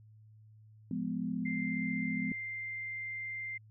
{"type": "chord", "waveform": "sine", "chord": "F diminished", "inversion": "none", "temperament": "just", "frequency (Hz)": [174.61, 209.5, 251.4], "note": ["F3", "Ab3", "Cb4"], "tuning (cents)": [0, 15, 31], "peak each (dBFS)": [-38, -37, -36], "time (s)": [0.91, 2.32], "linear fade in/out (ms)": 2}
{"type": "tone", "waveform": "sine", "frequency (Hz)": 2093, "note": "C7", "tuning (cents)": 0, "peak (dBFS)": -37, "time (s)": [1.45, 3.58], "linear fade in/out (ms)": 10}
{"effects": ["added 108 Hz sine -55 dBFS peak until 3.7 s"]}